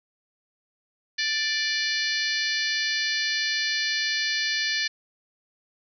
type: harmonic tone with a mistuned harmonic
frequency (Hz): 587.3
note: D5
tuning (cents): 0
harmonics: 3 / 4 / 5 / 6 / 7 / 8 / 9 / 10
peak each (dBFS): -28 / -32 / -35 / -34 / -30 / -31 / -38 / -38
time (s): 1.18-4.88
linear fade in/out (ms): 10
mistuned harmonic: 7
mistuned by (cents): +37
effects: none